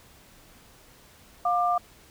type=tone pair together; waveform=sine; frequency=708 / 1190.7 Hz; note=F5 / D6; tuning=+23 / +23 cents; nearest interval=major sixth; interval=900 cents; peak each=-23 / -25 dBFS; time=1.45-1.78 s; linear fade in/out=5 ms; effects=pink hiss -54 dBFS RMS until 2.1 s